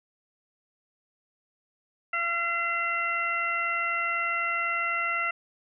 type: harmonic tone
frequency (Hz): 682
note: F5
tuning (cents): -41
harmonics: 1 / 2 / 3 / 4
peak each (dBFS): -38 / -29 / -29 / -33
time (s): 2.13-5.31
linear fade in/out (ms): 5
effects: none